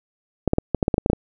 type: clicks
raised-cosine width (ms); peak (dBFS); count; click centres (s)
2; -4; 11; 0.477 / 0.534 / 0.584 / 0.747 / 0.828 / 0.881 / 0.942 / 0.981 / 1.061 / 1.1 / 1.132
effects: none